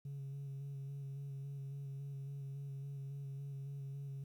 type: tone with vibrato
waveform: sine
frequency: 138.59 Hz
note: C#3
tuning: in tune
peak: -40 dBFS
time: 0.05-4.24 s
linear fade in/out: 5 ms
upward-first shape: square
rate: 3.6 Hz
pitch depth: 18 cents each way
effects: tanh soft clip ceiling -41 dBFS + 12-bit